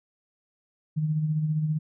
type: tone with tremolo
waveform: sine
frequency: 154.3 Hz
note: D#3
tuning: 14 cents flat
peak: -21 dBFS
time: 0.96-1.79 s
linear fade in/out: 20 ms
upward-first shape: sine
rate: 15 Hz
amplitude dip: 45%
effects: none